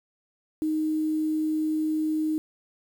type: tone with quantisation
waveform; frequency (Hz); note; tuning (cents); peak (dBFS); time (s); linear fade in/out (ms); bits
sine; 311.1; D#4; 0; -23; 0.62-2.38; 0; 8
effects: none